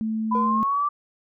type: tone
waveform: sine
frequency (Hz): 220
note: A3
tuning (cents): 0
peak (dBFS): -23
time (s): 0.01-0.63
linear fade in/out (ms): 0
type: linear sweep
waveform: sine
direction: up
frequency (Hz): 992 to 1175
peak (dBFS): -20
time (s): 0.31-0.89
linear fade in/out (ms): 10
type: tone with exponential decay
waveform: triangle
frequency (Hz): 478.5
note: A#4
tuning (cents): +45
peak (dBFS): -25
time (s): 0.35-0.81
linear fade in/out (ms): 0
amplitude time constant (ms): 99
effects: none